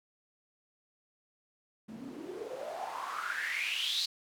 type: noise with band-pass filter sweep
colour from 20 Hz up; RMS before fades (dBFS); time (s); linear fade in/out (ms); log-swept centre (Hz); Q
white; -37; 1.88-4.06; 10; 200 to 4300; 8.1
effects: none